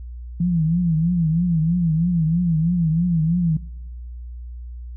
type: tone with vibrato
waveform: sine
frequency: 167.2 Hz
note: E3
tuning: 25 cents sharp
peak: -16 dBFS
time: 0.4-3.57 s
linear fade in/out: 5 ms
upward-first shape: triangle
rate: 3.1 Hz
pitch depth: 140 cents each way
effects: noise-tail reverb RT60 1.0 s tail -21 dB re dry + added 60 Hz sine -31 dBFS peak until 4.96 s